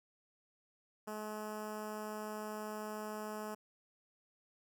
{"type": "tone with notch filter", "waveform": "10% pulse", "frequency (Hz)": 213.3, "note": "G#3", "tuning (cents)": 46, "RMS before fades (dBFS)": -43, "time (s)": [1.07, 3.55], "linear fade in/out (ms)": 10, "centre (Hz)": 3600, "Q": 0.82, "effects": []}